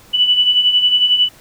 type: beating tone pair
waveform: sine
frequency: 2960 / 2971 Hz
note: F#7 / F#7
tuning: 0 / +6 cents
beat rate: 11 Hz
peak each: -18 / -11 dBFS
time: 0.13-1.29 s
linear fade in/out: 20 ms
effects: pink hiss -45 dBFS RMS until 1.4 s